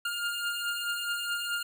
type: beating tone pair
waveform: 25% pulse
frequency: 1406 / 1410.7 Hz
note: F6 / F6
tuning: +11 / +17 cents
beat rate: 4.7 Hz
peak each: -33 / -28 dBFS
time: 0.05-1.63 s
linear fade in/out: 5 ms
effects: none